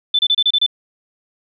sine tone bursts, 3520 Hz, A7, in tune, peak -11 dBFS, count 7, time 0.14-0.664 s, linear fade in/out 5 ms, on 50 ms, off 29 ms, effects none

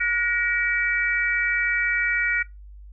sine tone cluster, 1447 / 1899 / 2301 Hz, F#6 / A#6 / D7, -39 / +32 / -36 cents, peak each -25 dBFS, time 0-2.43 s, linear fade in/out 10 ms, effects noise-tail reverb RT60 0.2 s tail -21 dB re dry + added 50 Hz sine -40 dBFS peak until 2.92 s

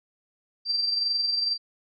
sine tone with amplitude modulation, 4699 Hz, D8, in tune, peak -21 dBFS, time 0.65-1.58 s, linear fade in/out 50 ms, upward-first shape sine, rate 22.1 Hz, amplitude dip 45%, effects none

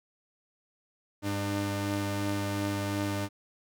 sawtooth tone pair together, 100.93 / 300 Hz, G#2 / D4, -49 / +37 cents, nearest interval octave + perfect fifth, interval 1886 cents, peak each -28 dBFS, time 1.22-3.29 s, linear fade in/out 50 ms, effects none

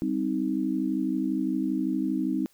sine chord, C minor, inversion second, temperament just, 196.22 / 261.6 / 314 Hz, G3 / C4 / Eb4, +2 / 0 / +16 cents, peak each -31 / -28 / -28 dBFS, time 0.02-2.46 s, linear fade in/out 0 ms, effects white hiss -63 dBFS RMS until 2.53 s

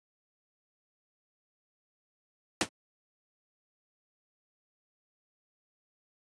pink noise with exponential decay, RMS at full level -20 dBFS, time 2.61-2.69 s, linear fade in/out 2 ms, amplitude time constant 17 ms, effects high-pass 150 Hz 12 dB/octave + resampled to 22050 Hz

